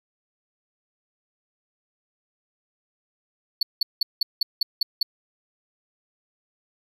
triangle tone bursts, 4435 Hz, C#8, in tune, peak -16 dBFS, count 8, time 3.61-5.03 s, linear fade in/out 5 ms, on 20 ms, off 180 ms, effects none

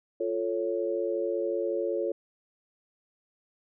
sine chord, F augmented, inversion none, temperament equal, 349.2 / 440 / 554.4 Hz, F4 / A4 / C#5, 0 / 0 / 0 cents, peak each -31 dBFS, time 0.2-2.12 s, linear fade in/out 5 ms, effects none

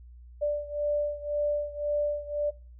sine beating tone pair, 587.3 / 589.2 Hz, D5 / D5, 0 / +6 cents, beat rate 1.9 Hz, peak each -28 / -31 dBFS, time 0.41-2.51 s, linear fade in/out 20 ms, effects noise-tail reverb RT60 0.4 s tail -22 dB re dry + added 60 Hz sine -46 dBFS peak until 2.79 s

